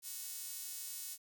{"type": "tone with high-pass filter", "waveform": "sawtooth", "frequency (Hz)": 367.3, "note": "F#4", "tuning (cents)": -13, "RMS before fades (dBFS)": -45, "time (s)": [0.02, 1.18], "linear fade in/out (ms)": 50, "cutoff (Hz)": 8200, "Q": 0.82, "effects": []}